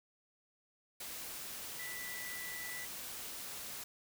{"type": "tone in noise", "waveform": "sine", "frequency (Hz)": 1975.5, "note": "B6", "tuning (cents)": 0, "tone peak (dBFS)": -44, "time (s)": [1.79, 2.85], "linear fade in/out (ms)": 5, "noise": "white", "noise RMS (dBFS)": -45, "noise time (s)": [1, 3.84], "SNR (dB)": -2, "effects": []}